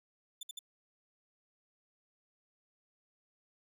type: tone bursts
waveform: sawtooth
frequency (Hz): 3533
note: A7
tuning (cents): +6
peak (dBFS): -38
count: 3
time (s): 0.41-0.591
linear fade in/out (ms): 5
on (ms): 21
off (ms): 59
effects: none